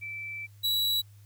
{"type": "tone pair in turn", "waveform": ["sine", "45% pulse"], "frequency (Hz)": [2326, 3912], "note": ["D7", "B7"], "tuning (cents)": [-17, -17], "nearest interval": "major sixth", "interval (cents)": 900, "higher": "second", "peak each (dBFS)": [-35, -25], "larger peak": "second", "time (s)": [[0.01, 0.47], [0.63, 1.02]], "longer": "first", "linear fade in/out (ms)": 20, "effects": ["added 102 Hz sine -50 dBFS peak until 1.25 s", "white hiss -65 dBFS RMS until 1.25 s"]}